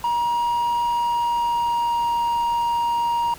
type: tone with pitch glide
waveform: triangle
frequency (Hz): 950 to 942.3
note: A#5 to A#5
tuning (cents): +33 to +18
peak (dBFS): -17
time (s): 0.04-3.34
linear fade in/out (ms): 2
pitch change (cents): -15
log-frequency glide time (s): 0.91-2.1
effects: pink hiss -42 dBFS RMS until 3.38 s